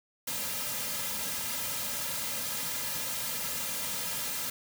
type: noise with comb filter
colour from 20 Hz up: white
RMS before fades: -34 dBFS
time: 0.27-4.5 s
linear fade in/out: 5 ms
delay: 2.7 ms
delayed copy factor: -1
effects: none